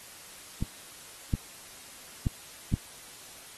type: clicks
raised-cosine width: 5 ms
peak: -13 dBFS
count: 4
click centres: 0.625 / 1.338 / 2.268 / 2.739 s
effects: white hiss -48 dBFS RMS until 3.57 s + AAC 32 kbps